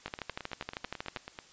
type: two click trains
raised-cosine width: 0.3 ms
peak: -19 / -24 dBFS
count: 15 / 13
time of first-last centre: 0.06-1.162 / 0.08-1.389 s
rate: 12.7 / 9.17 Hz
effects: white hiss -57 dBFS RMS until 1.52 s + resampled to 16000 Hz

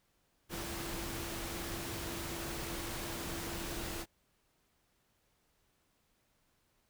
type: tone in noise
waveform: sine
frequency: 337.3 Hz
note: E4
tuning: 40 cents sharp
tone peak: -46 dBFS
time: 0.49-4.06 s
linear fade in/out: 50 ms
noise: pink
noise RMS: -41 dBFS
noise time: 0.49-4.06 s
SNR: -8 dB
effects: pink hiss -75 dBFS RMS until 6.89 s

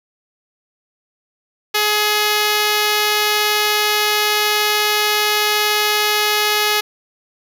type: tone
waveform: 5% pulse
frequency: 420.9 Hz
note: G#4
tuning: 23 cents sharp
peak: -3 dBFS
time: 1.74-6.81 s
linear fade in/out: 10 ms
effects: none

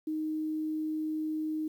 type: tone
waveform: sine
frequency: 311.1 Hz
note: D#4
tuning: in tune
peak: -30 dBFS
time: 0.07-1.68 s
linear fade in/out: 5 ms
effects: 10-bit

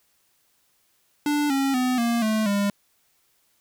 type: tone with pitch steps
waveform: square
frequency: 293.7 / 272.5 / 252.7 / 234.5 / 217.5 / 201.8 Hz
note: D4 / C#4 / B3 / A#3 / A3 / G#3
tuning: 0 / -29 / +40 / +11 / -20 / -49 cents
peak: -21 dBFS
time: 1.26-2.7 s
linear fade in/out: 2 ms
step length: 240 ms
effects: white hiss -66 dBFS RMS until 3.6 s

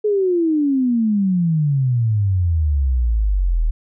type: exponential sweep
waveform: sine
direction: down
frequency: 430 to 38.08 Hz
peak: -14 dBFS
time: 0.04-3.71 s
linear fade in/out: 10 ms
effects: none

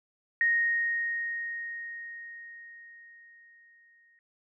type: tone with exponential decay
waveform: sine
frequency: 1864.7 Hz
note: A#6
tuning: in tune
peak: -21 dBFS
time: 0.41-4.19 s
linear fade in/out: 1 ms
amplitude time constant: 820 ms
effects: none

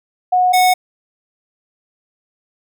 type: tone pair in turn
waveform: sine / square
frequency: 730 / 734.7 Hz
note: F#5 / F#5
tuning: -24 / -12 cents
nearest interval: unison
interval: 12 cents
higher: second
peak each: -10 dBFS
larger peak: neither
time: 0.32-0.53 / 0.53-0.74 s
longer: neither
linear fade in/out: 10 ms
effects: none

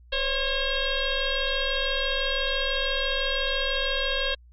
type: tone with frequency modulation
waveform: sine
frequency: 1631 Hz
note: G#6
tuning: 32 cents flat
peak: -23 dBFS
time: 0.12-4.35 s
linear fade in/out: 10 ms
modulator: 536 Hz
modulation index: 4.1
effects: added 60 Hz sine -49 dBFS peak until 4.52 s + Opus 48 kbps

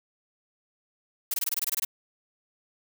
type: noise bursts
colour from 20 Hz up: blue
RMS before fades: -27 dBFS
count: 11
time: 1.31-1.849 s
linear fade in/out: 5 ms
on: 29 ms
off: 22 ms
effects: none

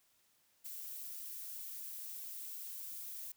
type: noise with ADSR envelope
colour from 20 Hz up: violet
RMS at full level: -43 dBFS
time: 0.64-3.32 s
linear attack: 22 ms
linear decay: 7 ms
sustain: -3 dB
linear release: 4 ms
effects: white hiss -73 dBFS RMS until 3.36 s

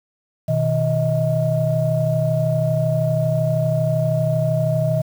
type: tone cluster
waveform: sine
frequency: 123.7 / 156.4 / 633 Hz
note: B2 / D#3 / D#5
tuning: +3 / +9 / +30 cents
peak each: -20 dBFS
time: 0.48-5.02 s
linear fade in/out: 10 ms
effects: tanh soft clip ceiling -7 dBFS + 7-bit

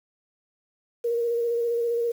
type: tone with vibrato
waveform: sine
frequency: 469.6 Hz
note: A#4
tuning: 13 cents sharp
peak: -22 dBFS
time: 1.04-2.12 s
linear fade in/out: 10 ms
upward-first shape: square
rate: 15 Hz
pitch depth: 18 cents each way
effects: 8-bit

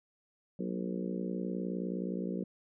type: harmonic tone with a mistuned harmonic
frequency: 59.4 Hz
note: A#1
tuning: 33 cents sharp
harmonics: 3 / 4 / 5 / 6 / 7 / 8 / 9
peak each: -36 / -41 / -42 / -42 / -44 / -44 / -48 dBFS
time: 0.59-2.44 s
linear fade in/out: 5 ms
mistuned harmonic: 3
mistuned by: +79 cents
effects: none

